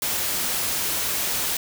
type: noise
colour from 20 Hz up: white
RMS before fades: -25 dBFS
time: 0.02-1.57 s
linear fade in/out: 2 ms
effects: none